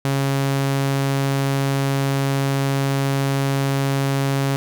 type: tone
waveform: sawtooth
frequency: 137.4 Hz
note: C#3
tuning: 15 cents flat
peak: -14 dBFS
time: 0.05-4.56 s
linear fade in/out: 0 ms
effects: none